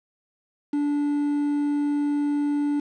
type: tone with quantisation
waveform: triangle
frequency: 290.7 Hz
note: D4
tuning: 18 cents flat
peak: -19 dBFS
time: 0.73-2.8 s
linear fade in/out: 5 ms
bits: 7
effects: low-pass 4000 Hz 12 dB/octave